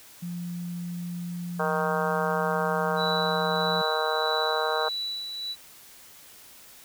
sine tone, 174.61 Hz, F3, in tune, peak -31 dBFS, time 0.22-3.82 s, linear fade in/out 10 ms
harmonic tone, 156.2 Hz, D#3, 7 cents sharp, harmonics 3 / 4 / 5 / 6 / 7 / 8 / 9 / 10, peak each -30 / -31 / -32 / -33 / -33 / -34 / -35 / -35 dBFS, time 1.59-4.89 s, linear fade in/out 10 ms
sine tone with tremolo, 3944 Hz, B7, 3 cents flat, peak -28 dBFS, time 2.96-5.56 s, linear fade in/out 50 ms, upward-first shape sine, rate 1.6 Hz, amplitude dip 45%
effects white hiss -50 dBFS RMS until 6.84 s

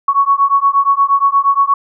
sine beating tone pair, 1108.7 / 1117.2 Hz, C#6 / C#6, 0 / +13 cents, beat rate 8.5 Hz, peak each -12 dBFS, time 0.08-1.74 s, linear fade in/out 5 ms, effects none

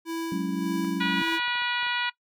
square tone with tremolo, 329.7 Hz, E4, in tune, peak -29 dBFS, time 0.05-1.4 s, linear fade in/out 50 ms, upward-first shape sine, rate 1.7 Hz, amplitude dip 55%
sine chord, F# suspended second, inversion none, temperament just, 185 / 208.1 / 277.5 Hz, F#3 / G#3 / C#4, 0 / +4 / +2 cents, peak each -29 / -33 / -30 dBFS, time 0.32-1.22 s, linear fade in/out 2 ms
clicks, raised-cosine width 0.5 ms, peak -31 dBFS, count 12, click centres 0.847 / 1.057 / 1.099 / 1.206 / 1.28 / 1.325 / 1.399 / 1.48 / 1.555 / 1.62 / 1.829 / 1.866 s
harmonic tone, 485.1 Hz, B4, 31 cents flat, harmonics 2 / 3 / 4 / 5 / 6 / 7 / 8 / 9, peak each -32 / -31 / -33 / -32 / -35 / -37 / -38 / -43 dBFS, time 1-2.1 s, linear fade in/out 10 ms
effects noise-tail reverb RT60 0.1 s tail -19 dB re dry

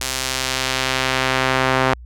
sawtooth tone with band-pass filter sweep, 130.81 Hz, C3, in tune, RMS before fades -20 dBFS, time 0.01-1.94 s, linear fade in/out 2 ms, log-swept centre 7400 to 1200 Hz, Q 0.71, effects added 60 Hz sine -35 dBFS peak until 2.05 s

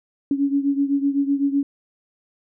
sine beating tone pair, 278.1 / 286 Hz, C#4 / D4, +6 / -46 cents, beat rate 7.9 Hz, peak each -19 / -23 dBFS, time 0.31-1.63 s, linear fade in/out 2 ms, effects none

